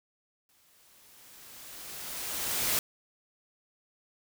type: noise with exponential growth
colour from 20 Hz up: white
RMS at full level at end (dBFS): -27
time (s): 0.49-2.79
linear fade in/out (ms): 1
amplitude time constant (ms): 500
effects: none